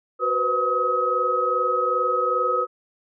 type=tone cluster; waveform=sine; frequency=371 / 489.5 / 512 / 1271 Hz; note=F#4 / B4 / C5 / D#6; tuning=+5 / -15 / -38 / +36 cents; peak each=-30 / -26 / -27 / -21 dBFS; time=0.19-2.67 s; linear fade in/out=50 ms; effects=none